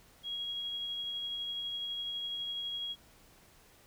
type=tone with tremolo; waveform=sine; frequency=3300 Hz; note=G#7; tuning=12 cents flat; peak=-34 dBFS; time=0.23-2.96 s; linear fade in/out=50 ms; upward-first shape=triangle; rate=12 Hz; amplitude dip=25%; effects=pink hiss -61 dBFS RMS until 3.86 s